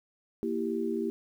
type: chord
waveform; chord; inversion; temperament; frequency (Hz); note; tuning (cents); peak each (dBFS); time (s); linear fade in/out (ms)
sine; E diminished; second; equal; 233.1 / 329.6 / 392; Bb3 / E4 / G4; 0 / 0 / 0; -33 / -33 / -32; 0.43-1.1; 0
effects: 10-bit